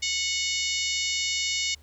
harmonic tone with a mistuned harmonic, 734 Hz, F#5, 14 cents flat, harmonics 3 / 4 / 5 / 6 / 7 / 8 / 9 / 10, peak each -31 / -32 / -33 / -34 / -34 / -35 / -36 / -36 dBFS, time 0.02-1.75 s, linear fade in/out 10 ms, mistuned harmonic 7, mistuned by +16 cents, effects added 74 Hz sine -51 dBFS peak until 1.82 s + pink hiss -61 dBFS RMS until 1.82 s

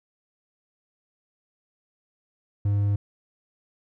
triangle tone, 101.6 Hz, G#2, 38 cents flat, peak -18 dBFS, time 2.65-2.96 s, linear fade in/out 5 ms, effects none

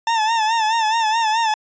40% pulse tone with vibrato, 890 Hz, A5, 20 cents sharp, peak -15 dBFS, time 0.07-1.54 s, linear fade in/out 2 ms, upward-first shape sine, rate 4.7 Hz, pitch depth 72 cents each way, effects resampled to 16000 Hz

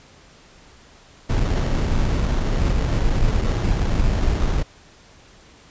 brown noise with sample-and-hold, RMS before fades -19 dBFS, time 1.29-4.63 s, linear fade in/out 10 ms, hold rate 2450 Hz, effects pink hiss -49 dBFS RMS until 5.7 s + resampled to 16000 Hz

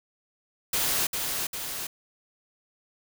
white noise with echo, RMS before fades -26 dBFS, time 0.73-1.07 s, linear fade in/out 5 ms, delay 400 ms, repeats 2, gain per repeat -4 dB, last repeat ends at 1.87 s, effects none

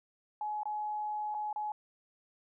sine tone with dropouts, 845 Hz, G#5, 30 cents sharp, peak -33 dBFS, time 0.41-1.72 s, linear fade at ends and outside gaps 2 ms, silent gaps 0.633-0.655 / 1.343-1.347 / 1.529-1.56 s, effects none

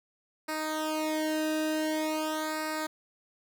sawtooth tone with flanger, 311.1 Hz, D#4, in tune, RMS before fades -31 dBFS, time 0.48-2.87 s, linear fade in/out 10 ms, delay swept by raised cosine 0.31 to 0.93 ms, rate 0.46 Hz, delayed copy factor -1, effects none

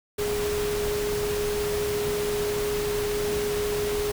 sine tone in noise, 415.3 Hz, G#4, in tune, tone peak -25 dBFS, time 0.18-4.12 s, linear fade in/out 10 ms, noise pink, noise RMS -32 dBFS, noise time 0.18-4.12 s, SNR +4 dB, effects none

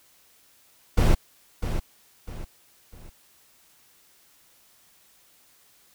brown noise with echo, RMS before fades -17 dBFS, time 0.97-1.15 s, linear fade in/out 10 ms, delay 650 ms, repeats 3, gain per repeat -9 dB, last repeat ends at 3.1 s, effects white hiss -59 dBFS RMS until 5.94 s

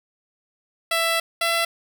10% pulse tone pair in turn, 664 / 672.1 Hz, E5 / E5, +12 / +33 cents, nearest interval unison, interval 21 cents, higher second, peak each -11 dBFS, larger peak neither, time 0.91-1.2 / 1.41-1.65 s, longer first, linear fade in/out 5 ms, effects none

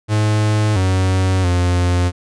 45% pulse tone with pitch steps, 106.7 / 93.7 / 88.8 Hz, G#2 / F#2 / F2, +47 / +22 / +29 cents, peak -13 dBFS, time 0.08-2.12 s, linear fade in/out 50 ms, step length 680 ms, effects resampled to 22050 Hz

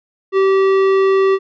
triangle tone with tanh clipping, 386.4 Hz, G4, 25 cents flat, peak -12 dBFS, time 0.32-1.39 s, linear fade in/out 50 ms, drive 18 dB, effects none

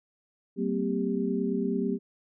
sine tone cluster, 189.7 / 227.1 / 256.3 / 395.4 Hz, F#3 / A#3 / C4 / G4, +43 / -45 / -36 / +15 cents, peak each -31 dBFS, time 0.56-1.99 s, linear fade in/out 50 ms, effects none

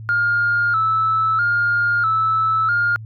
sine tone with vibrato, 1361 Hz, F6, 45 cents flat, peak -14 dBFS, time 0.09-2.96 s, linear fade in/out 0 ms, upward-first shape square, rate 0.77 Hz, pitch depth 66 cents each way, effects tanh soft clip ceiling -10 dBFS + added 110 Hz sine -31 dBFS peak until 3.05 s

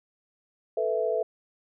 sine chord, A suspended second, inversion none, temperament equal, 440 / 493.9 / 659.3 Hz, A4 / B4 / E5, 0 / 0 / 0 cents, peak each -28 / -29 / -28 dBFS, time 0.77-1.23 s, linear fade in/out 5 ms, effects none

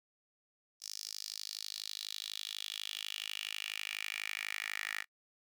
10% pulse tone with high-pass filter sweep, 52.1 Hz, G#1, 6 cents sharp, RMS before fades -42 dBFS, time 0.8-5.05 s, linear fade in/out 50 ms, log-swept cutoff 5400 to 1900 Hz, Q 4, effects noise-tail reverb RT60 0.1 s tail -25 dB re dry

